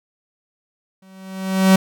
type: tone with exponential growth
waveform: 45% pulse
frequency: 190 Hz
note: F#3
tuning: 46 cents sharp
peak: -7 dBFS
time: 1.02-1.76 s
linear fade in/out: 5 ms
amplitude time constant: 160 ms
effects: none